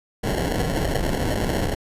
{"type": "noise with sample-and-hold", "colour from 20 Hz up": "pink", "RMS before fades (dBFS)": -23, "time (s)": [0.23, 1.75], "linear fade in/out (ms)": 10, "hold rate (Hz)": 1225, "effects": ["resampled to 32000 Hz"]}